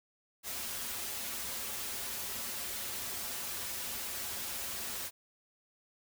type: noise with comb filter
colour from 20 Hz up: white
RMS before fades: -39 dBFS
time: 0.43-5.11 s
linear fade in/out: 50 ms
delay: 6.5 ms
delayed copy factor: -0.7
effects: none